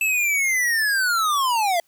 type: linear sweep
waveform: square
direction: down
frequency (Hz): 2644 to 659.3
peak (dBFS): -19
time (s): 0.01-1.8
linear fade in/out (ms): 2
effects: white hiss -64 dBFS RMS until 1.87 s + high-pass 60 Hz 12 dB/octave